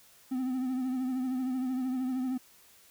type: tone with vibrato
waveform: triangle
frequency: 256.9 Hz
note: C4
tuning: 32 cents flat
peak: -27 dBFS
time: 0.31-2.38 s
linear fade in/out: 10 ms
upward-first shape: triangle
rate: 13 Hz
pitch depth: 57 cents each way
effects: white hiss -59 dBFS RMS until 2.9 s